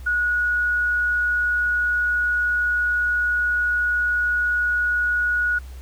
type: tone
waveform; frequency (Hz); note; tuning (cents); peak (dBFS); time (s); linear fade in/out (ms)
sine; 1457; F#6; -27; -18; 0.06-5.59; 10
effects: added 64 Hz sine -34 dBFS peak until 5.81 s + pink hiss -50 dBFS RMS until 5.81 s